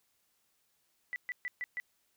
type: tone bursts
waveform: sine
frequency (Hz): 1975.5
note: B6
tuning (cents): 0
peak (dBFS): -34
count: 5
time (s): 1.13-1.8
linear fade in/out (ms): 0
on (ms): 30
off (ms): 130
effects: white hiss -75 dBFS RMS until 2.16 s